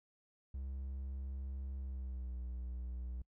triangle tone with pitch glide, 66.8 to 61.61 Hz, C2 to B1, +36 to -4 cents, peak -38 dBFS, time 0.54-3.22 s, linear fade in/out 5 ms, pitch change -140 cents, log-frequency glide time 1.77-2.38 s, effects noise-tail reverb RT60 0.1 s tail -26 dB re dry

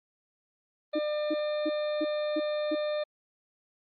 harmonic tone, 600 Hz, D5, 37 cents sharp, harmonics 1 / 2 / 3 / 4 / 6 / 7, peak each -28 / -43 / -45 / -47 / -44 / -49 dBFS, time 0.93-3.04 s, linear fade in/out 10 ms
sine tone bursts, 311.1 Hz, D#4, in tune, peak -27 dBFS, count 6, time 0.95-2.752 s, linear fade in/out 10 ms, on 42 ms, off 310 ms
effects Opus 32 kbps

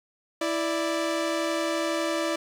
sawtooth tone pair together, 329.6 / 587.3 Hz, E4 / D5, 0 / 0 cents, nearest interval minor seventh, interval 1000 cents, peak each -24 dBFS, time 0.41-2.36 s, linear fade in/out 5 ms, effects low-pass 9000 Hz 12 dB/octave + 9-bit

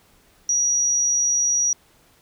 sine tone, 5780 Hz, F#8, 41 cents flat, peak -17 dBFS, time 0.49-1.73 s, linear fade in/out 2 ms, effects pink hiss -57 dBFS RMS until 2.21 s

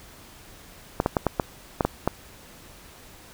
clicks, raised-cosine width 1 ms, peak -6 dBFS, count 8, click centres 1.001 / 1.061 / 1.168 / 1.267 / 1.398 / 1.808 / 1.85 / 2.076 s, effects pink hiss -48 dBFS RMS until 3.33 s

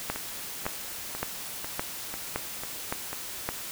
two click trains, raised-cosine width 0.5 ms, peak -20 / -13 dBFS, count 7 / 7, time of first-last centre 0.16-3.13 / 0.1-3.49 s, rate 2.02 / 1.77 Hz, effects white hiss -38 dBFS RMS until 3.71 s

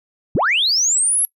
sine linear sweep, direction up, 73.42 to 11370 Hz, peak -13 dBFS, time 0.35-1.25 s, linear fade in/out 0 ms, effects noise-tail reverb RT60 0.1 s tail -24 dB re dry + tanh soft clip ceiling -9 dBFS

